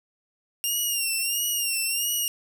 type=tone with vibrato; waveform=10% pulse; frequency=2794 Hz; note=F7; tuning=in tune; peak=-16 dBFS; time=0.64-2.28 s; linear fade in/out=0 ms; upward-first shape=sine; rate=1.5 Hz; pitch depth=72 cents each way; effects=none